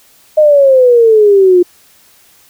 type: exponential sweep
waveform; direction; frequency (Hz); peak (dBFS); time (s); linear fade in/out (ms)
sine; down; 622.3 to 350; -3; 0.37-1.63; 10
effects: white hiss -46 dBFS RMS until 2.49 s